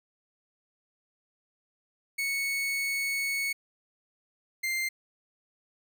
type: tone pair in turn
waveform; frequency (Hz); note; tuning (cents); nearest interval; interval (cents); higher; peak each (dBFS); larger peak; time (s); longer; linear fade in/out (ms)
40% pulse; 2214 / 2095; C#7 / C7; -3 / +2; minor second; 95; first; -27 / -27; neither; 2.18-3.53 / 4.63-4.89; first; 10
effects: none